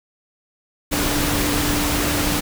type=tone in noise; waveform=sine; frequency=293.7 Hz; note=D4; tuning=in tune; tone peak=-24 dBFS; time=0.91-2.41 s; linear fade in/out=20 ms; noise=pink; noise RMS=-21 dBFS; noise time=0.91-2.41 s; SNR=-6 dB; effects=none